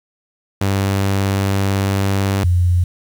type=tone pair in turn; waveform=sawtooth / sine; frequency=98 / 88.49 Hz; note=G2 / F2; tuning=0 / +23 cents; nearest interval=major second; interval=177 cents; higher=first; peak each=-11 dBFS; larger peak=neither; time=0.61-2.44 / 2.44-2.84 s; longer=first; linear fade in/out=5 ms; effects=7-bit